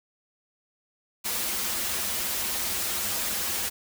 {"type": "noise with comb filter", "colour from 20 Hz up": "white", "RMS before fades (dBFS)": -29, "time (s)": [1.24, 3.7], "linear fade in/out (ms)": 20, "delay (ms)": 6.9, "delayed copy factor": -0.95, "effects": []}